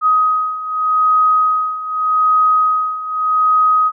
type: beating tone pair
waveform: sine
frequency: 1257 / 1257.83 Hz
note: D#6 / D#6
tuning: +17 / +18 cents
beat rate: 0.83 Hz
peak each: -17 / -13 dBFS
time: 0.01-3.92 s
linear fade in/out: 50 ms
effects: none